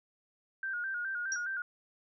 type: tone with vibrato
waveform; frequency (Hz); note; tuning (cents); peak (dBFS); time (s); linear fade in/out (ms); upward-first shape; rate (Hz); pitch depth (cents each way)
sine; 1500; F#6; +23; -33; 0.63-1.62; 2; square; 4.8; 74
type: tone with exponential decay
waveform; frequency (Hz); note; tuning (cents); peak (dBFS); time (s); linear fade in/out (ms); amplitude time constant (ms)
sine; 5690; F8; +31; -29; 1.32-1.45; 1; 28
effects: none